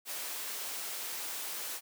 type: high-pass noise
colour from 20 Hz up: white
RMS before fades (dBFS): -39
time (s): 0.05-1.81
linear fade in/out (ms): 50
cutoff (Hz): 360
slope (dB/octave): 12
effects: none

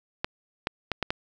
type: clicks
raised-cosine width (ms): 0.3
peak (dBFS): -10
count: 5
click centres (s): 0.245 / 0.671 / 0.917 / 1.027 / 1.105
effects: none

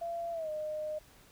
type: tone with pitch glide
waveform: sine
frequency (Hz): 680 to 612.9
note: F5 to D#5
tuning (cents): -46 to -26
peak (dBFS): -34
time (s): 0.01-0.99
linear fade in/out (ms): 10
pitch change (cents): -180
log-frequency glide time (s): 0.32-0.5
effects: pink hiss -60 dBFS RMS until 1.31 s

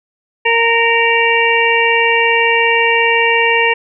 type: harmonic tone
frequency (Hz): 462.7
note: A#4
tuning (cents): -13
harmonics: 1 / 2 / 4 / 5 / 6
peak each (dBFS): -16 / -16 / -16 / -16 / -16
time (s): 0.45-3.74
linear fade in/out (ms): 10
effects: none

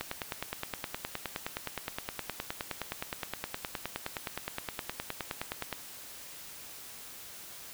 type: click train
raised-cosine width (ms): 0.3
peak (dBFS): -17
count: 56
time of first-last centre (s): 0.01-5.727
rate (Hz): 9.62
effects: white hiss -47 dBFS RMS until 7.73 s

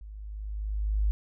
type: tone with level ramp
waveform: sine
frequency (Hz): 51.91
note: G#1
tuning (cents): 0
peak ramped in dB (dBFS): -41 to -21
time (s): 0.01-1.11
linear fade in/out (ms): 0
effects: none

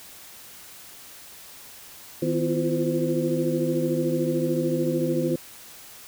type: tone cluster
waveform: sine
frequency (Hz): 157.7 / 251.8 / 335.4 / 348.9 / 514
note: D#3 / B3 / E4 / F4 / C5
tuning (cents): +24 / +34 / +30 / -2 / -31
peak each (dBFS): -28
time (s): 2.22-5.36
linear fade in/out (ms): 5
effects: white hiss -45 dBFS RMS until 6.07 s

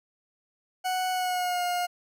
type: tone with pitch glide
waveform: 40% pulse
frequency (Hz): 740 to 711.9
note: F#5 to F5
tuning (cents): 0 to +33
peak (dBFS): -25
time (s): 0.84-1.87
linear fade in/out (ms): 20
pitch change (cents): -67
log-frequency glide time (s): 1.11-1.63
effects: none

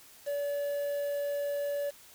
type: tone with quantisation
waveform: triangle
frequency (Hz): 573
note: D5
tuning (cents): -43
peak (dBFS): -28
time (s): 0.26-1.91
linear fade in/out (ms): 20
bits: 8
effects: white hiss -55 dBFS RMS until 2.14 s

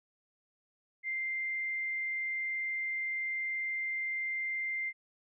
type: tone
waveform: sine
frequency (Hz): 2093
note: C7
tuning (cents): 0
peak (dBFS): -32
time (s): 1.03-4.93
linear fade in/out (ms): 50
effects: none

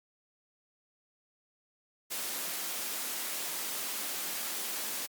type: high-pass noise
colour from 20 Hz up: white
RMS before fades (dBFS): -36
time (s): 2.1-5.07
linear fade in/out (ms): 20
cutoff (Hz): 190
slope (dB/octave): 24
effects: Opus 48 kbps

